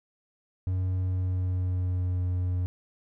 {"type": "tone with pitch glide", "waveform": "triangle", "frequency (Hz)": [92.5, 90.28], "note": ["F#2", "F#2"], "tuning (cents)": [0, -42], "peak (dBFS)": -23, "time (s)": [0.67, 2.66], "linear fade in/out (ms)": 0, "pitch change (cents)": -42, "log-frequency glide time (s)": [0.96, 2.24], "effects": []}